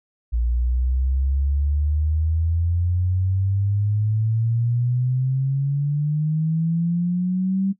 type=exponential sweep; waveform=sine; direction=up; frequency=57.7 to 196 Hz; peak=-18 dBFS; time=0.32-7.73 s; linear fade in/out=20 ms; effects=noise-tail reverb RT60 0.1 s tail -18 dB re dry